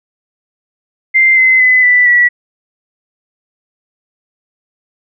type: tone with pitch steps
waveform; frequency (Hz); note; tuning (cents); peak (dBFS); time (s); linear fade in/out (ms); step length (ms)
sine; 2089 / 2052 / 2016 / 1979.7 / 1944.6; C7 / C7 / B6 / B6 / B6; -3 / -34 / +35 / +4 / -27; -5; 1.14-2.29; 20; 230
effects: none